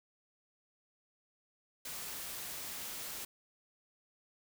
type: noise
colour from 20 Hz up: white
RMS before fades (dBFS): -43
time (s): 1.85-3.25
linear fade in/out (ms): 5
effects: none